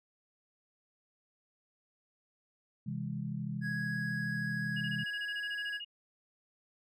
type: chord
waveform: sine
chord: C augmented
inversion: none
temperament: just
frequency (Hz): 130.81 / 163.52 / 204.4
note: C3 / E3 / G#3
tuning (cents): 0 / -14 / -27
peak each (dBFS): -39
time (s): 2.86-5.04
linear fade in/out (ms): 10
type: tone with vibrato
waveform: triangle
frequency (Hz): 1662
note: G#6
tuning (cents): +1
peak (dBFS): -34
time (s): 3.61-5.81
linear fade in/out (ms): 50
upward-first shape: triangle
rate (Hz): 14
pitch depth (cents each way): 8
type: tone bursts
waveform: sine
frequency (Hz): 2866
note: F7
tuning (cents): +44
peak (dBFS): -39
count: 15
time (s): 4.76-5.848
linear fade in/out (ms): 10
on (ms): 52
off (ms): 22
effects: none